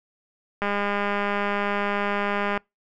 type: click train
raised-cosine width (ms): 0.5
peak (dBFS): -11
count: 398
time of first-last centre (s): 0.62-2.576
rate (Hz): 203
effects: noise-tail reverb RT60 0.2 s tail -26 dB re dry